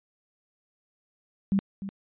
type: tone with echo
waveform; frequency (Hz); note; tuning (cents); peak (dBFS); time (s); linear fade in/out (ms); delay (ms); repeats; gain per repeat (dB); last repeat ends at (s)
sine; 196; G3; 0; -20; 1.52-1.59; 0; 300; 1; -12; 1.89
effects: resampled to 8000 Hz